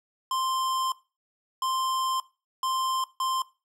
square tone bursts at uneven times, 1046.5 Hz, C6, in tune, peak -26 dBFS, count 4, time 0.31-0.92 / 1.62-2.2 / 2.63-3.04 / 3.2-3.42 s, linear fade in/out 2 ms, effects noise-tail reverb RT60 0.3 s tail -19 dB re dry + low-pass 12000 Hz 12 dB/octave

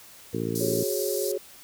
harmonic tone, 56.5 Hz, A1, 47 cents sharp, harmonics 2 / 3 / 4 / 5 / 6 / 7 / 8, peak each -34 / -34 / -34 / -34 / -34 / -34 / -34 dBFS, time 0.33-0.84 s, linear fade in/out 10 ms
white band-pass noise, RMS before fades -34 dBFS, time 0.55-1.32 s, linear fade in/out 5 ms, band 4200 to 16000 Hz, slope 48 dB/octave
sine chord, F# suspended second, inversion none, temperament equal with one note detuned, 370 / 415.3 / 549.9 Hz, F#4 / G#4 / C#5, 0 / 0 / -14 cents, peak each -30 / -29 / -31 dBFS, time 0.6-1.38 s, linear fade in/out 10 ms
effects white hiss -49 dBFS RMS until 1.63 s

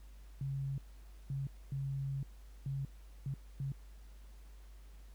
sine tone bursts at uneven times, 136.8 Hz, C#3, 23 cents flat, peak -35 dBFS, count 6, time 0.41-0.78 / 1.3-1.47 / 1.72-2.23 / 2.66-2.85 / 3.26-3.34 / 3.6-3.72 s, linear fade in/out 2 ms, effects added 50 Hz sine -51 dBFS peak until 5.14 s + pink hiss -67 dBFS RMS until 5.14 s

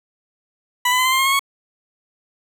20% pulse tone with pitch steps, 987.8 / 1003.9 / 1020.3 / 1036.9 / 1053.8 / 1071 / 1088.5 / 1106.2 Hz, B5 / B5 / C6 / C6 / C6 / C6 / C#6 / C#6, 0 / +28 / -44 / -16 / +12 / +40 / -32 / -4 cents, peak -10 dBFS, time 0.85-1.394 s, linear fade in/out 5 ms, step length 68 ms, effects none

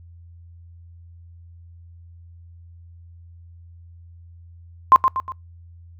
sine tone with echo, 1049 Hz, C6, 4 cents sharp, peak -6 dBFS, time 4.92-4.96 s, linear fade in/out 0 ms, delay 120 ms, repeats 3, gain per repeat -7 dB, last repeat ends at 5.32 s, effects noise-tail reverb RT60 0.2 s tail -26 dB re dry + added 85 Hz sine -42 dBFS peak until 5.99 s

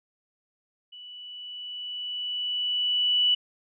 sine tone with level ramp, 2960 Hz, F#7, in tune, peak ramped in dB -42 to -18 dBFS, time 0.92-3.35 s, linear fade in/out 10 ms, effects none

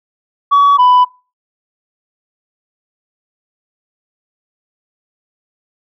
sine tone pair in turn, 1133 / 995 Hz, C#6 / B5, +37 / +13 cents, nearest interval major second, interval 224 cents, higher first, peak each -3 dBFS, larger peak neither, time 0.51-0.78 / 0.78-1.05 s, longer neither, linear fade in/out 20 ms, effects noise-tail reverb RT60 0.3 s tail -22 dB re dry + tanh soft clip ceiling -4 dBFS

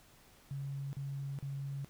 sine tone bursts, 138.59 Hz, C#3, in tune, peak -37 dBFS, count 3, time 0.51-1.846 s, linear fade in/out 0 ms, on 420 ms, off 38 ms, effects pink hiss -62 dBFS RMS until 1.89 s

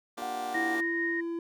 15% pulse chord, G minor seventh, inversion first, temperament just, 235.2 / 294 / 352.8 / 392 Hz, Bb3 / D4 / F4 / G4, +16 / +2 / +18 / 0 cents, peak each -37 dBFS, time 0.17-0.81 s, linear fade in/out 10 ms
sine tone, 740 Hz, F#5, in tune, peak -33 dBFS, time 0.22-0.75 s, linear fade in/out 0 ms
sine tone with tremolo, 1858 Hz, A#6, 6 cents flat, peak -28 dBFS, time 0.54-1.21 s, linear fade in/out 10 ms, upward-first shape triangle, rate 4.5 Hz, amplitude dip 25%
triangle tone with pitch glide, 329.6 to 336.5 Hz, E4 to E4, 0 to +36 cents, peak -29 dBFS, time 0.55-1.39 s, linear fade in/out 2 ms, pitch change +36 cents, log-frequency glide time 0.71-0.86 s
effects none

